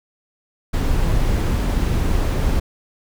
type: noise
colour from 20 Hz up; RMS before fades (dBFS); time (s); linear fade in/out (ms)
brown; -18; 0.73-2.6; 10
effects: none